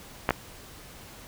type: clicks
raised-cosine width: 0.5 ms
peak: -7 dBFS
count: 2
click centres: 0.291 / 0.307 s
effects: pink hiss -47 dBFS RMS until 1.27 s